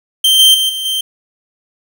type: tone with level steps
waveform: 45% pulse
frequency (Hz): 3136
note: G7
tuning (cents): 0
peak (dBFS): -7 / -4 / -11 / -18 / -14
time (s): 0.24-1.01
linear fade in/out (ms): 5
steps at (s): 0.39 / 0.54 / 0.69 / 0.85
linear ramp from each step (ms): 5
effects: 7-bit